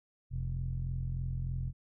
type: tone with low-pass filter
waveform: sawtooth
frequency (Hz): 43.28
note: F1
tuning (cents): -15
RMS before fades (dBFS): -35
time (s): 0.3-1.73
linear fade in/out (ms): 50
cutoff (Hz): 120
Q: 5.8
effects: none